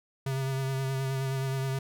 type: tone with vibrato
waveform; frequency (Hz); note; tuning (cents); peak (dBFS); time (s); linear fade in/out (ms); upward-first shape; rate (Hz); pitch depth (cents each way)
square; 134; C3; +42; -29; 0.26-1.79; 5; sine; 9.5; 23
effects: none